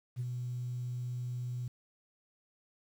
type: tone with ADSR envelope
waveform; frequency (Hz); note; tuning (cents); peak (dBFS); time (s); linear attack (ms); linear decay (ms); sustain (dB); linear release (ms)
sine; 123.47; B2; 0; -30; 0.16-1.68; 41; 32; -4; 4
effects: tanh soft clip ceiling -29 dBFS + 10-bit